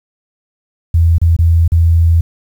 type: tone with dropouts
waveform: sine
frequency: 83.3 Hz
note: E2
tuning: 19 cents sharp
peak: -6 dBFS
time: 0.94-2.21 s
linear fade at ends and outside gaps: 5 ms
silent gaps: 1.183-1.215 / 1.365-1.388 / 1.679-1.719 s
effects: 7-bit